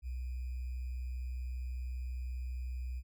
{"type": "tone with sample-and-hold", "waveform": "sine", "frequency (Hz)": 62.6, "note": "B1", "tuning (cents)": 24, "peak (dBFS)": -36, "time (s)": [0.02, 3.03], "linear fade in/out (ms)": 50, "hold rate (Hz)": 2450, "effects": []}